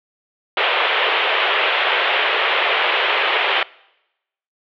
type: band-pass noise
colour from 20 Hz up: white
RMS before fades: -18 dBFS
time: 0.57-3.63 s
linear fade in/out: 2 ms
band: 390 to 3300 Hz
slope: 48 dB/octave
effects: noise-tail reverb RT60 0.9 s tail -23 dB re dry